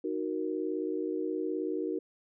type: chord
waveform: sine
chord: D# minor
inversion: none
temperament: equal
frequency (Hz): 311.1 / 370 / 466.2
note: D#4 / F#4 / A#4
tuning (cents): 0 / 0 / 0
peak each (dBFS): -34 / -34 / -36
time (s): 0.04-1.99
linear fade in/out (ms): 5
effects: none